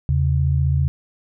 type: tone pair together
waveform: sine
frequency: 81 / 136.23 Hz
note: E2 / C#3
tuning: -30 / -30 cents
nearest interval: major sixth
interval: 900 cents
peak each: -18 dBFS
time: 0.09-0.88 s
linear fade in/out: 0 ms
effects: none